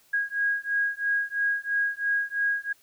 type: beating tone pair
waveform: sine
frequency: 1640 / 1643 Hz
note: G#6 / G#6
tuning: -22 / -19 cents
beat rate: 3 Hz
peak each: -27 dBFS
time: 0.13-2.73 s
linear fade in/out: 10 ms
effects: white hiss -61 dBFS RMS until 2.82 s

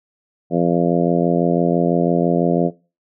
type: harmonic tone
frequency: 86 Hz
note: F2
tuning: 26 cents flat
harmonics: 2 / 3 / 4 / 5 / 6 / 7 / 8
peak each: -19 / -21 / -22 / -23 / -24 / -24 / -25 dBFS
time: 0.5-2.71 s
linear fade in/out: 50 ms
effects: noise-tail reverb RT60 0.3 s tail -18 dB re dry

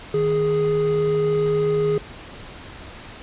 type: tone pair together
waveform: triangle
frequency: 155.56 / 415.3 Hz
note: D#3 / G#4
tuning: 0 / 0 cents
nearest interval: octave + perfect fourth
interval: 1700 cents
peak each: -23 / -16 dBFS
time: 0.14-1.98 s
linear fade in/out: 2 ms
effects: pink hiss -39 dBFS RMS until 3.22 s + resampled to 8000 Hz

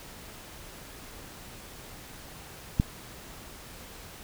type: click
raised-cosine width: 5 ms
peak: -9 dBFS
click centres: 2.799 s
effects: pink hiss -46 dBFS RMS until 4.23 s

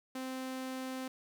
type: tone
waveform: sawtooth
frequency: 260 Hz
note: C4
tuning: 11 cents flat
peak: -34 dBFS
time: 0.15-1.08 s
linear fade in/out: 5 ms
effects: none

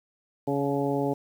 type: harmonic tone with a mistuned harmonic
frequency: 140.3 Hz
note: C#3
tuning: 21 cents sharp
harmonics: 1 / 2 / 3 / 4 / 5 / 6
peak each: -32 / -28 / -29 / -32 / -35 / -34 dBFS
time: 0.47-1.14 s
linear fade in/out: 10 ms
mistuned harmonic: 6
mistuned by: +22 cents
effects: 9-bit

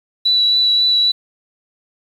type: tone with vibrato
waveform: sine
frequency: 3945 Hz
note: B7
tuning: 3 cents flat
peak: -11 dBFS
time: 0.25-1.12 s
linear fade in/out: 10 ms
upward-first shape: triangle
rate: 3.7 Hz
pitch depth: 15 cents each way
effects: 7-bit

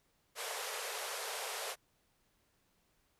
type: band-pass noise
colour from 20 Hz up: pink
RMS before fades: -41 dBFS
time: 0.35-1.76 s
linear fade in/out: 50 ms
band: 420 to 13000 Hz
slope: 96 dB/octave
effects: pink hiss -75 dBFS RMS until 3.19 s

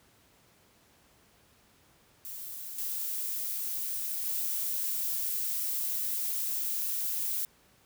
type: noise with level steps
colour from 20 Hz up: violet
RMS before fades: -41 / -34 / -32 dBFS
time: 2.25-7.45 s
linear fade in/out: 0 ms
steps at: 2.78 / 4.25 s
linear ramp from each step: 5 ms
effects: pink hiss -63 dBFS RMS until 7.85 s + high-pass 60 Hz 12 dB/octave

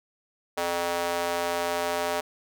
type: tone with high-pass filter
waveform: square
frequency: 86.4 Hz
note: F2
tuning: 18 cents flat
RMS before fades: -28 dBFS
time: 0.57-2.21 s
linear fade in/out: 10 ms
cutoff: 590 Hz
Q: 1.7
effects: none

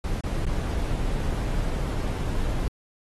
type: noise with dropouts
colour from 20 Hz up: brown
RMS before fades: -26 dBFS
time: 0.04-2.68 s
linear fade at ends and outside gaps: 2 ms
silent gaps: 0.209-0.237 / 0.454-0.465 s
effects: AAC 32 kbps

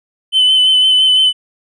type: tone with vibrato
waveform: triangle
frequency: 3037 Hz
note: F#7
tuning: 44 cents sharp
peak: -5 dBFS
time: 0.32-1.33 s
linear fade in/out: 50 ms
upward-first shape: sine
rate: 5.9 Hz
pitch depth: 24 cents each way
effects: tanh soft clip ceiling -2 dBFS + resampled to 22050 Hz

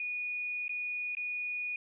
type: tone with dropouts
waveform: sine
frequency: 2460 Hz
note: D#7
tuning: 20 cents flat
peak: -33 dBFS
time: 0-1.76 s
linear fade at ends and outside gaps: 2 ms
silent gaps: 0.681-0.693 / 1.151-1.169 s
effects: none

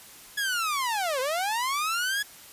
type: linear two-way sweep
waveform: sawtooth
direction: down then up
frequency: 1700 to 498.3 to 1700 Hz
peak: -22 dBFS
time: 0.37-2.23 s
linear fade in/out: 10 ms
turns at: 1.2 s
effects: white hiss -48 dBFS RMS until 2.52 s + resampled to 32000 Hz

